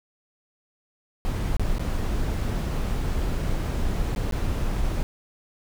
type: noise with dropouts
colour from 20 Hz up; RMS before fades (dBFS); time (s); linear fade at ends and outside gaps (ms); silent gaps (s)
brown; -25; 1.25-5.03; 0; 1.567-1.596 / 1.783-1.795 / 4.149-4.161 / 4.31-4.323
effects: none